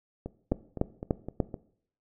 two click trains, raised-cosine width 2 ms, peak -11 / -22 dBFS, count 4 / 6, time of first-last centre 0.52-1.402 / 0.26-1.542 s, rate 3.4 / 3.9 Hz, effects noise-tail reverb RT60 0.6 s tail -18 dB re dry

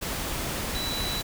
sine tone in noise, 3951 Hz, B7, in tune, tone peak -31 dBFS, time 0.74-1.22 s, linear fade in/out 20 ms, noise pink, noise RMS -31 dBFS, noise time 0.01-1.23 s, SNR -3 dB, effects none

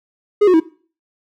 triangle tone with pitch steps, 415.3 / 365.7 / 322.1 Hz, G#4 / F#4 / E4, 0 / -20 / -40 cents, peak -6 dBFS, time 0.41-0.602 s, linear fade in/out 10 ms, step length 64 ms, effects noise-tail reverb RT60 0.4 s tail -19 dB re dry

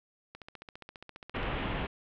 click train, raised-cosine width 0.3 ms, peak -29 dBFS, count 17, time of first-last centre 0.35-1.431 s, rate 14.8 Hz
pink low-pass noise, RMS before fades -34 dBFS, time 1.34-1.87 s, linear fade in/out 10 ms, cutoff 3200 Hz, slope 48 dB/octave
effects none

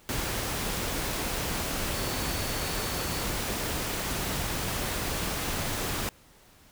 sine tone in noise, 4457 Hz, C#8, 9 cents sharp, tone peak -42 dBFS, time 1.94-3.23 s, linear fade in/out 0 ms, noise pink, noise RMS -31 dBFS, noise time 0.09-6.09 s, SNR -14 dB, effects pink hiss -57 dBFS RMS until 6.71 s

